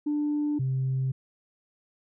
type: tone pair in turn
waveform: sine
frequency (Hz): 295.9 / 131.81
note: D4 / C3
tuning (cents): +13 / +13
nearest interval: octave + major second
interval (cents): 1400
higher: first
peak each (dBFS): -23 / -23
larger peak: neither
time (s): 0.06-0.59 / 0.59-1.12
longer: neither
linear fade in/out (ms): 10
effects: tanh soft clip ceiling -21 dBFS